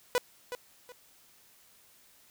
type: tone with echo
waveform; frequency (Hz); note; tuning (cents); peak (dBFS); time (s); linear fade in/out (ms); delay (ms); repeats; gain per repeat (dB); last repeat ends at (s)
sawtooth; 493.6; B4; -1; -20; 0.15-0.18; 0; 370; 2; -11; 0.92
effects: white hiss -61 dBFS RMS until 2.3 s